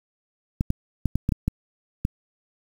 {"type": "clicks", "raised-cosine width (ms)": 5, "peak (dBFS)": -9, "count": 8, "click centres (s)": [0.609, 0.704, 1.057, 1.156, 1.291, 1.322, 1.48, 2.051], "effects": ["7-bit"]}